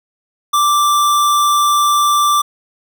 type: tone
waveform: square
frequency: 1174.7 Hz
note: D6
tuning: in tune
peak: -11 dBFS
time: 0.53-2.42 s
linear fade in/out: 10 ms
effects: none